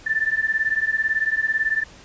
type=beating tone pair; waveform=sine; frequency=1760 / 1778 Hz; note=A6 / A6; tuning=0 / +18 cents; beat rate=18 Hz; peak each=-22 dBFS; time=0.06-1.84 s; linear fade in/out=10 ms; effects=pink hiss -46 dBFS RMS until 2.04 s + resampled to 16000 Hz